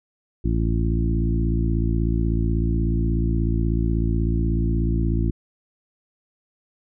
harmonic tone with a mistuned harmonic, 56.4 Hz, A1, 44 cents sharp, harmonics 1 / 2 / 3 / 4 / 5 / 6, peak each -21 / -25 / -27 / -30 / -30 / -30 dBFS, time 0.44-5.31 s, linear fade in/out 10 ms, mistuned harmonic 1, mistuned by +18 cents, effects none

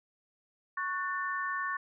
sine chord, F# minor, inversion second, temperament equal with one note detuned, 1108.7 / 1480 / 1785.6 Hz, C#6 / F#6 / A6, 0 / 0 / +25 cents, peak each -34 / -39 / -35 dBFS, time 0.77-1.77 s, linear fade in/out 5 ms, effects none

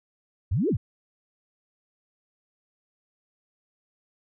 sine exponential two-way sweep, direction up then down, 75.3 to 466.2 to 75.3 Hz, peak -21 dBFS, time 0.51-0.77 s, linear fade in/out 10 ms, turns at 0.69 s, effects none

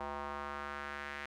square tone with band-pass filter sweep, 71.7 Hz, D2, 41 cents flat, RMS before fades -42 dBFS, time 0-1.26 s, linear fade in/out 5 ms, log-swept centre 910 to 1900 Hz, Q 2.1, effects none

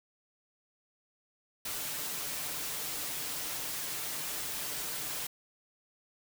white noise with comb filter, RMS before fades -37 dBFS, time 1.65-5.27 s, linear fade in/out 5 ms, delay 6.7 ms, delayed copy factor +0.5, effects none

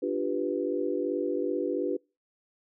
sine chord, G dominant seventh, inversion second, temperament equal, 293.7 / 349.2 / 392 / 493.9 Hz, D4 / F4 / G4 / B4, 0 / 0 / 0 / 0 cents, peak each -32 dBFS, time 0.02-1.97 s, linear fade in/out 10 ms, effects noise-tail reverb RT60 0.3 s tail -26 dB re dry

